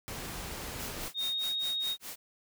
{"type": "noise", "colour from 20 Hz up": "pink", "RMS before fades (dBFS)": -40, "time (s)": [0.08, 1.08], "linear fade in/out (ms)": 0}
{"type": "noise with tremolo", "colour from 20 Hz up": "white", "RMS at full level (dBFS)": -41, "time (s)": [0.79, 2.16], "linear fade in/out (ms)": 10, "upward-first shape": "sine", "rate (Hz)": 4.8, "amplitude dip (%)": 100}
{"type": "tone with pitch glide", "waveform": "sine", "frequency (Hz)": [3700, 3739], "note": ["A#7", "A#7"], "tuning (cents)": [-14, 4], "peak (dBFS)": -30, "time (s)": [1.14, 1.97], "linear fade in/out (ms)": 50, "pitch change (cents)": 18, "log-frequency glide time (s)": [1.25, 1.42]}
{"effects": []}